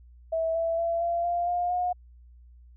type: tone with pitch steps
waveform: sine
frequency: 652 / 662.6 / 673.4 / 684.4 / 695.6 / 706.9 / 718.4 Hz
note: E5 / E5 / E5 / F5 / F5 / F5 / F5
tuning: -19 / +9 / +37 / -35 / -7 / +21 / +49 cents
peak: -24 dBFS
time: 0.32-1.93 s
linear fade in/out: 10 ms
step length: 230 ms
effects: added 60 Hz sine -49 dBFS peak until 2.76 s